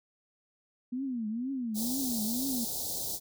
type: tone with vibrato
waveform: sine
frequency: 241 Hz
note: B3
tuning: 42 cents flat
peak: -31 dBFS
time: 0.92-2.65 s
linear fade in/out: 10 ms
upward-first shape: triangle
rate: 2.1 Hz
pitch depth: 250 cents each way
type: band-stop noise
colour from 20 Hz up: white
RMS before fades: -35 dBFS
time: 1.74-3.2 s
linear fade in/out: 50 ms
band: 820 to 3800 Hz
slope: 48 dB/octave
effects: none